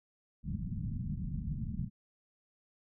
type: low-pass noise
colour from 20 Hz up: white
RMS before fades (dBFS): -37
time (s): 0.43-1.9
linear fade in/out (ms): 50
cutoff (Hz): 210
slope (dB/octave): 48
effects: none